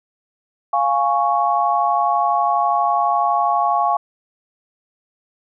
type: chord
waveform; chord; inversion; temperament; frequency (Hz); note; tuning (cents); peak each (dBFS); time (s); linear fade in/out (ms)
sine; Db major; first; equal; 698.5 / 830.6 / 1108.7; F5 / Ab5 / Db6; 0 / 0 / 0; -19; 0.73-3.97; 5
effects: none